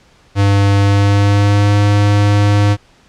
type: tone with pitch glide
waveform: square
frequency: 100 to 102.46 Hz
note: G2 to G#2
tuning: +35 to -23 cents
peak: -9 dBFS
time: 0.35-2.77 s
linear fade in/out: 50 ms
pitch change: +42 cents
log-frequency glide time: 0.79-1.77 s
effects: pink hiss -49 dBFS RMS until 3.08 s + low-pass 6000 Hz 12 dB/octave